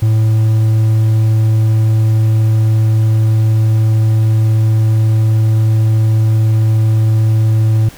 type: tone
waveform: triangle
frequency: 110 Hz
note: A2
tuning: in tune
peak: -6 dBFS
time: 0.02-7.89 s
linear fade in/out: 5 ms
effects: pink hiss -37 dBFS RMS until 7.97 s